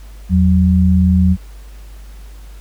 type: tone pair together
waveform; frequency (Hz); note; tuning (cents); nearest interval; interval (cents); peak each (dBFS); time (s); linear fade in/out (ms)
sine; 82.53 / 185; E2 / F#3; +3 / 0; octave + major second; 1397; -11; 0.29-1.37; 50
effects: added 50 Hz sine -32 dBFS peak until 2.6 s + pink hiss -47 dBFS RMS until 2.6 s